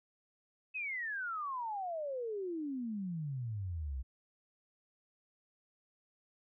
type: exponential sweep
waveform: sine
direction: down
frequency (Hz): 2600 to 61.4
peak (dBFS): -36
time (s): 0.74-4.03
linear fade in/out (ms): 20
effects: none